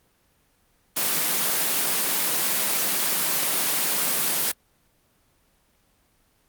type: high-pass noise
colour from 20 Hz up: white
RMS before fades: -23 dBFS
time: 0.96-4.52 s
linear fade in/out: 10 ms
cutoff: 140 Hz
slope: 96 dB/octave
effects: pink hiss -64 dBFS RMS until 6.48 s + Opus 24 kbps

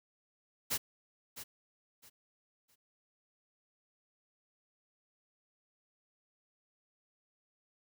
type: noise with echo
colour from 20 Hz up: white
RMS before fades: -33 dBFS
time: 0.7-0.78 s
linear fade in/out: 20 ms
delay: 660 ms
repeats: 3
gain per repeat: -12 dB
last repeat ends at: 2.76 s
effects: none

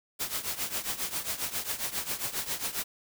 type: noise with tremolo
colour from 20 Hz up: white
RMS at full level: -30 dBFS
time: 0.19-2.84 s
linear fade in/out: 20 ms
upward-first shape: triangle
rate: 7.4 Hz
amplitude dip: 85%
effects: none

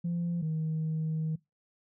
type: tone pair in turn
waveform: sine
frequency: 171.8 / 158.03 Hz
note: F3 / D#3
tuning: -28 / +27 cents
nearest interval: minor second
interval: 145 cents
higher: first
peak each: -27 / -27 dBFS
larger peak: neither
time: 0.04-0.42 / 0.42-1.36 s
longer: second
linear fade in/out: 10 ms
effects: noise-tail reverb RT60 0.2 s tail -22 dB re dry + tanh soft clip ceiling -26 dBFS

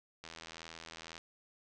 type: click train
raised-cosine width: 0.2 ms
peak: -29 dBFS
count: 78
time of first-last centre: 0.24-1.179 s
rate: 82 Hz
effects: resampled to 22050 Hz

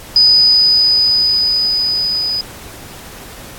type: tone with level ramp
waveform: sine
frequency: 4978 Hz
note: D#8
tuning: in tune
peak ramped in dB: -5 to -15 dBFS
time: 0.16-2.41 s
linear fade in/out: 2 ms
effects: pink hiss -34 dBFS RMS until 3.58 s + AAC 64 kbps

